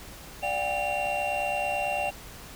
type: tone cluster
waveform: triangle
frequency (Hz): 588 / 726 / 795 / 2755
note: D5 / F#5 / G5 / F7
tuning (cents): +2 / -33 / +24 / -24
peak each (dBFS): -30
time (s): 0.42-2.11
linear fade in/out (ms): 20
effects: added 50 Hz sine -52 dBFS peak until 2.55 s + pink hiss -45 dBFS RMS until 2.55 s